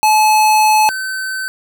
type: tone pair in turn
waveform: square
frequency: 860 / 1532.3 Hz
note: A5 / G6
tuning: -40 / -40 cents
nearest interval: minor seventh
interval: 1000 cents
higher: second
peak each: -9 / -20 dBFS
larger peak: first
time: 0.03-0.89 / 0.89-1.48 s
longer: first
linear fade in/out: 0 ms
effects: none